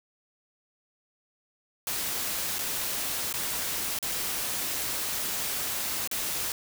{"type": "noise with dropouts", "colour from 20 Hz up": "white", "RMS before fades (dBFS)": -31, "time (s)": [1.87, 6.52], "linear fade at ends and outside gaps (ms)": 1, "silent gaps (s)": [[2.585, 2.59], [3.327, 3.339], [3.988, 4.027], [6.075, 6.113]], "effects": []}